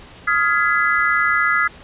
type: chord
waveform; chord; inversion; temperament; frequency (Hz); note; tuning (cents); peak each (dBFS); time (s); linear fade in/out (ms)
sine; F half-diminished seventh; third; just; 1257.2 / 1396.9 / 1676.3 / 2012; Eb6 / F6 / Ab6 / Cb7; +18 / 0 / +16 / +32; -20; 0.27-1.68; 10
effects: pink hiss -42 dBFS RMS until 1.83 s + resampled to 8000 Hz